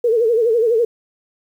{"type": "tone with vibrato", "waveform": "sine", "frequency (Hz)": 459.4, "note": "A#4", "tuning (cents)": -25, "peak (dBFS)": -12, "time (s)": [0.04, 0.85], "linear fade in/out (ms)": 5, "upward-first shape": "sine", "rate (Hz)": 12, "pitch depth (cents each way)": 100, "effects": ["8-bit"]}